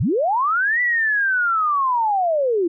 sine linear two-way sweep, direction up then down, 78.1 to 1983 to 323.2 Hz, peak -16 dBFS, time 0-2.68 s, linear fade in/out 10 ms, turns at 0.81 s, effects none

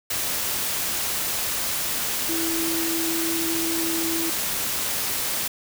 sine tone in noise, 329.7 Hz, E4, in tune, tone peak -26 dBFS, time 2.29-4.3 s, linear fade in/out 5 ms, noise white, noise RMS -26 dBFS, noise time 0.1-5.48 s, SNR -3 dB, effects none

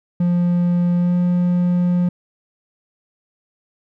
triangle tone with pitch glide, 175.3 to 177.23 Hz, F3 to F3, +7 to +26 cents, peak -12 dBFS, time 0.2-2.09 s, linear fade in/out 5 ms, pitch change +19 cents, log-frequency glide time 0.97-1.15 s, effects none

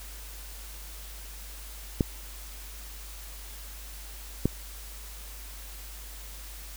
clicks, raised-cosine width 3 ms, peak -9 dBFS, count 2, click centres 2.008 / 4.456 s, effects added 50 Hz sine -42 dBFS peak until 6.76 s + white hiss -46 dBFS RMS until 6.76 s

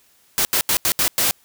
white noise bursts at uneven times, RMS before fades -18 dBFS, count 6, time 0.38-0.45 / 0.53-0.61 / 0.69-0.77 / 0.85-0.92 / 0.99-1.08 / 1.18-1.31 s, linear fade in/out 0 ms, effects white hiss -57 dBFS RMS until 1.44 s

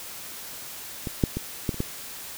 clicks, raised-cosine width 3 ms, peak -17 / -6 / -15 / -11 / -24 / -12 dBFS, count 6, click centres 1.072 / 1.238 / 1.37 / 1.692 / 1.743 / 1.804 s, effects white hiss -39 dBFS RMS until 2.37 s

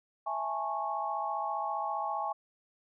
sine chord, A major seventh, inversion second, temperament just, 660 / 825 / 880 / 1100 Hz, E5 / G#5 / A5 / C#6, +2 / -12 / 0 / -14 cents, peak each -39 / -34 / -40 / -36 dBFS, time 0.26-2.33 s, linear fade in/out 10 ms, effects none

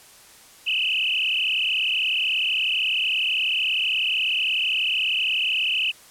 sine tone with frequency modulation, 2794 Hz, F7, in tune, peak -20 dBFS, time 0.66-5.92 s, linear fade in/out 20 ms, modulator 36.3 Hz, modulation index 7.3, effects white hiss -49 dBFS RMS until 6.1 s + low-pass 12000 Hz 12 dB/octave

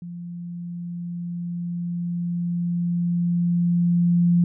sine tone with level ramp, 173.4 Hz, F3, 12 cents flat, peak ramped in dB -32 to -14 dBFS, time 0.02-4.44 s, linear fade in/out 2 ms, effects none

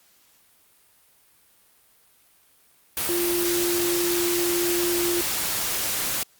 sine tone in noise, 348.2 Hz, F4, 5 cents flat, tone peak -23 dBFS, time 3.09-5.21 s, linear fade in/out 0 ms, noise white, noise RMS -26 dBFS, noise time 2.97-6.23 s, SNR 0 dB, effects white hiss -59 dBFS RMS until 6.39 s + Opus 48 kbps

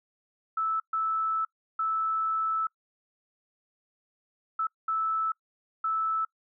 sine tone bursts at uneven times, 1312 Hz, E6, 9 cents flat, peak -25 dBFS, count 6, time 0.57-0.8 / 0.93-1.45 / 1.79-2.67 / 4.59-4.67 / 4.88-5.32 / 5.84-6.25 s, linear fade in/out 5 ms, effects noise-tail reverb RT60 0.1 s tail -24 dB re dry

